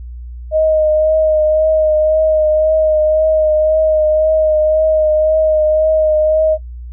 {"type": "tone with vibrato", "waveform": "sine", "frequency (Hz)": 622.3, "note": "D#5", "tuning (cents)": 0, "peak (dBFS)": -9, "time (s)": [0.51, 6.58], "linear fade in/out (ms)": 50, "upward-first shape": "triangle", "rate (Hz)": 1.9, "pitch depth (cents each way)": 24, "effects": ["noise-tail reverb RT60 0.1 s tail -20 dB re dry", "added 60 Hz sine -26 dBFS peak until 6.92 s"]}